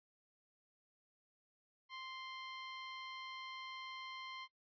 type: tone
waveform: 15% pulse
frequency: 1046.5 Hz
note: C6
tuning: in tune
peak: -40 dBFS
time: 1.89-4.48 s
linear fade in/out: 50 ms
effects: noise-tail reverb RT60 0.1 s tail -17 dB re dry + resampled to 11025 Hz